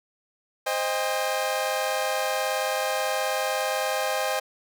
sawtooth chord, C minor, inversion none, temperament equal with one note detuned, 523.3 / 622.3 / 804.2 Hz, C5 / Eb5 / G5, 0 / 0 / +44 cents, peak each -25 dBFS, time 0.66-4.4 s, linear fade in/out 10 ms, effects none

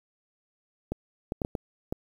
clicks, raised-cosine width 2 ms, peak -16 dBFS, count 6, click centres 0.92 / 1.321 / 1.418 / 1.449 / 1.552 / 1.925 s, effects 8-bit

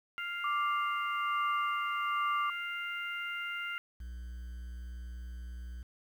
harmonic tone, 698.5 Hz, F5, in tune, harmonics 2 / 3 / 4, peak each -38 / -40 / -42 dBFS, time 0.18-3.78 s, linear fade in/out 0 ms
sine tone with tremolo, 1174.7 Hz, D6, in tune, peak -29 dBFS, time 0.44-2.5 s, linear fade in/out 2 ms, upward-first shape sine, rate 1.2 Hz, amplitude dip 40%
triangle tone, 60.6 Hz, B1, 32 cents flat, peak -38 dBFS, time 4-5.83 s, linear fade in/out 5 ms
effects 10-bit

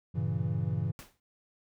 triangle chord, G diminished seventh, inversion none, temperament equal, 98 / 116.54 / 138.59 / 164.81 Hz, G2 / Bb2 / Db3 / Fb3, 0 / 0 / 0 / 0 cents, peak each -32 dBFS, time 0.14-0.92 s, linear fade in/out 20 ms
pink noise with exponential decay, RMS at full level -43 dBFS, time 0.99-1.2 s, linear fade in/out 1 ms, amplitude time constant 44 ms
effects none

